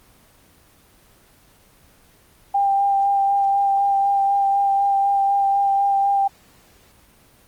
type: tone with vibrato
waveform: sine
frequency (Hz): 794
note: G5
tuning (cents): +22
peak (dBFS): -15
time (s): 2.54-6.28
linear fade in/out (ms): 10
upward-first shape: sine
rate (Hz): 4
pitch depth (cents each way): 14
effects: pink hiss -53 dBFS RMS until 7.47 s + Opus 24 kbps